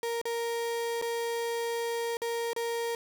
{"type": "tone with dropouts", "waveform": "35% pulse", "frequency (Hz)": 466.2, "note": "A#4", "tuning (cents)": 0, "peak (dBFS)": -28, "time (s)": [0.03, 2.95], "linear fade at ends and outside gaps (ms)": 1, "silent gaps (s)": [[0.215, 0.254], [1.015, 1.023], [2.17, 2.218], [2.532, 2.563]], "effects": []}